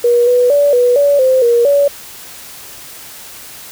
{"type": "tone with pitch steps", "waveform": "sine", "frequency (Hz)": [479.5, 492.4, 575, 490.2, 571, 519, 473.3, 568], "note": ["A#4", "B4", "D5", "B4", "D5", "C5", "A#4", "C#5"], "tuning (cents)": [49, -5, -37, -13, -49, -14, 26, 42], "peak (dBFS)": -7, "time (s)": [0.04, 1.88], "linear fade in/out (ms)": 5, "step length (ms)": 230, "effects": ["white hiss -33 dBFS RMS until 3.71 s"]}